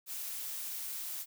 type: noise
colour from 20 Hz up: blue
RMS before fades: -40 dBFS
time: 0.06-1.26 s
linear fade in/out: 50 ms
effects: none